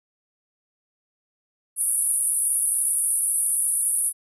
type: band-pass noise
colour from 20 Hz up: pink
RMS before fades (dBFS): -23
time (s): 1.76-4.13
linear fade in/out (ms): 50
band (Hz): 9400 to 11000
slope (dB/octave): 96
effects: none